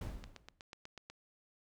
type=noise with exponential decay; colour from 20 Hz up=brown; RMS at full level=-38 dBFS; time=0.01-0.61 s; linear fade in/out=5 ms; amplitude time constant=130 ms
type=click train; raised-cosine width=0.2 ms; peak=-31 dBFS; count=8; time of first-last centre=0.24-1.1 s; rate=8.14 Hz
effects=none